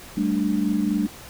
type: chord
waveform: sine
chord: G suspended second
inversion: none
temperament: equal with one note detuned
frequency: 196 / 220 / 294.9 Hz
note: G3 / A3 / D4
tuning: 0 / 0 / +7 cents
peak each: -24 dBFS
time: 0.17-1.07 s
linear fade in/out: 5 ms
effects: pink hiss -42 dBFS RMS until 1.29 s